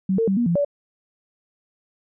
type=tone with pitch steps; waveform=sine; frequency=189.7 / 453.3 / 193.3 / 238.6 / 170.6 / 574 Hz; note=F#3 / A#4 / G3 / A#3 / F3 / D5; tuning=+43 / -48 / -24 / +41 / -40 / -40 cents; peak=-17 dBFS; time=0.09-0.648 s; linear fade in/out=5 ms; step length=93 ms; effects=none